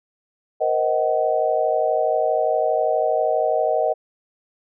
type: chord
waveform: sine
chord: C half-diminished seventh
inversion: third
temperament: just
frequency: 470.9 / 523.3 / 627.9 / 753.5 Hz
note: Bb4 / C5 / Eb5 / Gb5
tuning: +18 / 0 / +16 / +31 cents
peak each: -24 / -26 / -20 / -23 dBFS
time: 0.6-3.94 s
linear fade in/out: 20 ms
effects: none